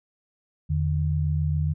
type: tone pair together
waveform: sine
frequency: 83.3 / 150.54 Hz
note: E2 / D3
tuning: +19 / +43 cents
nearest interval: minor seventh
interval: 1024 cents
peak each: -24 dBFS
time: 0.69-1.74 s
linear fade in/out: 20 ms
effects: none